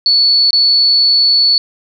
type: tone with dropouts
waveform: sine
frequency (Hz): 4435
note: C#8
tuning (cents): 0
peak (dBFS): -7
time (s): 0.06-1.58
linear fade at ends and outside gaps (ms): 1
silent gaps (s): 0.507-0.53
effects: none